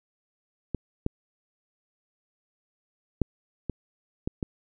clicks, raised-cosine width 3 ms, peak -15 / -12 / -9 / -16 / -15 / -16 dBFS, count 6, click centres 0.747 / 1.064 / 3.217 / 3.697 / 4.275 / 4.428 s, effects none

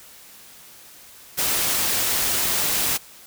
white noise, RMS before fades -22 dBFS, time 1.37-2.98 s, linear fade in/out 20 ms, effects white hiss -46 dBFS RMS until 3.26 s

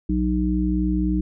harmonic tone, 61.74 Hz, B1, in tune, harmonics 1 / 3 / 5, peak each -23 / -23 / -23 dBFS, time 0.09-1.21 s, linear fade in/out 5 ms, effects none

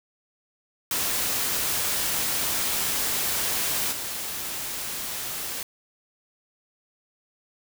white noise with level steps, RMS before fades -26 / -32 dBFS, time 0.91-5.63 s, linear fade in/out 2 ms, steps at 3.91 s, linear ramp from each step 20 ms, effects none

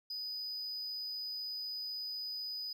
triangle tone, 4978 Hz, D#8, in tune, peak -37 dBFS, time 0.1-2.73 s, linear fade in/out 5 ms, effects none

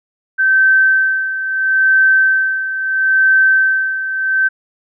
sine tone with tremolo, 1547 Hz, G6, 23 cents flat, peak -7 dBFS, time 0.38-4.49 s, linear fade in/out 20 ms, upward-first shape sine, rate 0.75 Hz, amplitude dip 70%, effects none

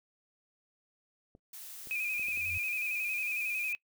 clicks, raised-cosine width 2 ms, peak -40 dBFS, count 5, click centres 1.351 / 1.872 / 2.196 / 2.285 / 2.375 s
blue noise, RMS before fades -46 dBFS, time 1.53-3.73 s, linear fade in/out 5 ms
sine tone with vibrato, 2472 Hz, D#7, 12 cents flat, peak -31 dBFS, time 1.91-3.75 s, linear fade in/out 0 ms, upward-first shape square, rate 11 Hz, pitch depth 47 cents each way
sine tone with exponential growth, 89.4 Hz, F2, 41 cents sharp, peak -38 dBFS, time 2.13-2.58 s, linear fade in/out 5 ms, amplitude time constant 97 ms
effects noise-tail reverb RT60 0.1 s tail -22 dB re dry

